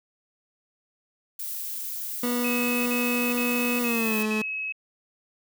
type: noise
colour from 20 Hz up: violet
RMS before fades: -33 dBFS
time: 1.39-4.23 s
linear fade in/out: 5 ms
type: tone with pitch glide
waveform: 30% pulse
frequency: 243.4 to 215.6 Hz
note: B3 to A3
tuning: -25 to -35 cents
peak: -22 dBFS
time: 2.23-4.42 s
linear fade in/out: 5 ms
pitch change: -210 cents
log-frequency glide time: 3.8-4.18 s
type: tone bursts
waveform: sine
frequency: 2568 Hz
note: E7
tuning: 46 cents flat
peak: -28 dBFS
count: 5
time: 2.44-4.724 s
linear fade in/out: 5 ms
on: 420 ms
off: 46 ms
effects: none